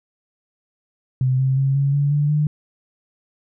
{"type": "tone with pitch steps", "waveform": "sine", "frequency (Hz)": [129.3, 132.55, 135.89, 139.3, 142.81, 146.4, 150.08], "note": ["C3", "C3", "C#3", "C#3", "D3", "D3", "D3"], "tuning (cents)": [-20, 23, -34, 9, -48, -5, 38], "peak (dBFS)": -15, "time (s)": [1.21, 2.47], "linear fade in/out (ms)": 2, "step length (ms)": 180, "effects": []}